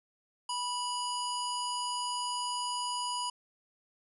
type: harmonic tone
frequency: 980 Hz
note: B5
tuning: 14 cents flat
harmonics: 1 / 3 / 5 / 7 / 9 / 10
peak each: -34 / -39 / -40 / -44 / -48 / -44 dBFS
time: 0.49-3.3 s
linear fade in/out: 5 ms
effects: none